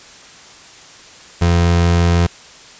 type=tone; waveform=30% pulse; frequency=85.9 Hz; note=F2; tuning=28 cents flat; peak=-8 dBFS; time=1.41-2.27 s; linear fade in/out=10 ms; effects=white hiss -40 dBFS RMS until 2.79 s + resampled to 16000 Hz